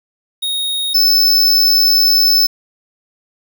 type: tone pair in turn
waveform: square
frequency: 3740 / 5265 Hz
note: A#7 / E8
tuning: +5 / -3 cents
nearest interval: tritone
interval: 592 cents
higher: second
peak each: -17 / -9 dBFS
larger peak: second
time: 0.42-0.94 / 0.94-2.47 s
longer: second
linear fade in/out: 10 ms
effects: 7-bit